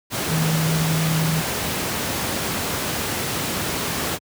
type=tone in noise; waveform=sine; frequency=159.6 Hz; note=D#3; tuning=44 cents sharp; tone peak=-18 dBFS; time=0.28-1.43 s; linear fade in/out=50 ms; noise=pink; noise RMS=-24 dBFS; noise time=0.1-4.19 s; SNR=+3 dB; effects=high-pass 100 Hz 12 dB/octave